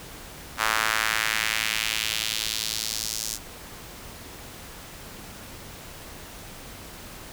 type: tone with high-pass filter sweep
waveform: sawtooth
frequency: 110 Hz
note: A2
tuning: in tune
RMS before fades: -27 dBFS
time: 0.57-3.39 s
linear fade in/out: 50 ms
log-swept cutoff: 1200 to 6200 Hz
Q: 1.6
effects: pink hiss -42 dBFS RMS until 7.32 s